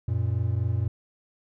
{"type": "tone pair together", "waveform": "triangle", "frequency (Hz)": [92.5, 116.54], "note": ["F#2", "A#2"], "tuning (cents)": [0, 0], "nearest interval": "major third", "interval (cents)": 400, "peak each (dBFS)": -24, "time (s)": [0.08, 0.88], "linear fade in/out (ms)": 5, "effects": []}